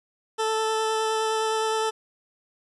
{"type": "tone with vibrato", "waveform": "20% pulse", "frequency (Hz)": 440, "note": "A4", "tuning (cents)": 0, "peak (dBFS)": -18, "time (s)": [0.38, 1.91], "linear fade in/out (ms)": 20, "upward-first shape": "sine", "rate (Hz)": 9.7, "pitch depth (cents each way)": 9, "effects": ["resampled to 24000 Hz", "10-bit"]}